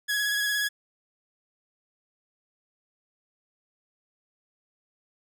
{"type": "tone with vibrato", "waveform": "sawtooth", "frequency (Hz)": 1674, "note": "G#6", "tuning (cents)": 13, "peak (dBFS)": -21, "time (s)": [0.08, 0.69], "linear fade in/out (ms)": 20, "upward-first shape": "square", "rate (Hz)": 17, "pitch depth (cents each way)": 17, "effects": []}